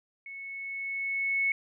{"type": "tone with level ramp", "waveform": "sine", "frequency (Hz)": 2203, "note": "C#7", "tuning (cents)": -11, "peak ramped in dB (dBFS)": [-40, -23], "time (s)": [0.26, 1.52], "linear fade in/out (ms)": 2, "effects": []}